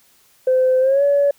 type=tone with pitch glide; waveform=sine; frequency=515 to 568.1 Hz; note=C5 to C#5; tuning=-28 to +42 cents; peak=-11 dBFS; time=0.47-1.31 s; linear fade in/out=5 ms; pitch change=+170 cents; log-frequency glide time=0.8-1.03 s; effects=tanh soft clip ceiling -8 dBFS + white hiss -55 dBFS RMS until 1.38 s